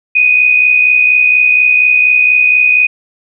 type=tone with amplitude modulation; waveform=sine; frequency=2489 Hz; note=D#7; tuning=in tune; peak=-3 dBFS; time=0.15-2.87 s; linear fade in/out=10 ms; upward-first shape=sine; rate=64.2 Hz; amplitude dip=55%; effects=none